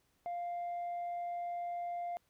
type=tone; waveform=sine; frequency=698.5 Hz; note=F5; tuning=in tune; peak=-34 dBFS; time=0.26-2.17 s; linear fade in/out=0 ms; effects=tanh soft clip ceiling -35 dBFS + pink hiss -75 dBFS RMS until 2.29 s